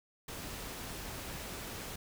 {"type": "noise", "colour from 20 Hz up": "pink", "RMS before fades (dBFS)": -43, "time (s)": [0.28, 1.96], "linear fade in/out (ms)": 5, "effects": []}